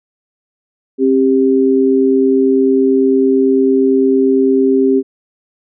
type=tone pair together; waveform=sine; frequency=266.6 / 395.5 Hz; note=C4 / G4; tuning=+33 / +15 cents; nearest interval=perfect fifth; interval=682 cents; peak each=-11 dBFS; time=0.98-5.03 s; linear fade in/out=50 ms; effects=none